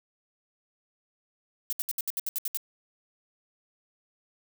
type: noise bursts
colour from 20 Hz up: violet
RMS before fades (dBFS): -30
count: 10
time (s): 1.7-2.572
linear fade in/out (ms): 0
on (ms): 26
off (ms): 68
effects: none